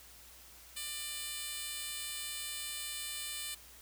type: tone with high-pass filter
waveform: 10% pulse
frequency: 595 Hz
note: D5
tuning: 22 cents sharp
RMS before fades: -41 dBFS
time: 0.76-3.55 s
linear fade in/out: 10 ms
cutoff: 4100 Hz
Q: 0.62
effects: added 60 Hz sine -62 dBFS peak until 3.81 s + white hiss -56 dBFS RMS until 3.81 s